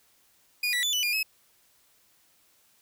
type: tone with pitch steps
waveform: 30% pulse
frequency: 2447 / 1954 / 3488 / 2978 / 2418 / 2573 Hz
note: D#7 / B6 / A7 / F#7 / D7 / E7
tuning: -29 / -19 / -16 / +11 / +50 / -43 cents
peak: -22 dBFS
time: 0.63-1.23 s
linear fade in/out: 5 ms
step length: 100 ms
effects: white hiss -64 dBFS RMS until 2.81 s